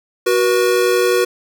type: tone pair together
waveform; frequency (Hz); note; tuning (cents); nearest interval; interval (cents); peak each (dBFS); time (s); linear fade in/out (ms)
square; 370.5 / 482; F#4 / B4; +2 / -42; perfect fourth; 456; -16; 0.26-1.25; 10
effects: none